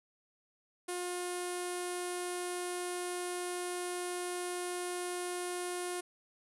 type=tone with low-pass filter; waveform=sawtooth; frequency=356.7 Hz; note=F4; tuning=37 cents sharp; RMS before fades=-38 dBFS; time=0.88-6.01 s; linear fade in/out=10 ms; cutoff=10000 Hz; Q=5.3; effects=none